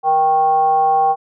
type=tone with frequency modulation; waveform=sine; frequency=784 Hz; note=G5; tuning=in tune; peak=-11 dBFS; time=0.03-1.16 s; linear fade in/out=50 ms; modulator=311 Hz; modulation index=0.47; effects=none